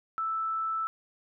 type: tone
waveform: sine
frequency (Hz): 1318.5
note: E6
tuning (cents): 0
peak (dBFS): -28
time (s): 0.18-0.87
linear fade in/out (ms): 0
effects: none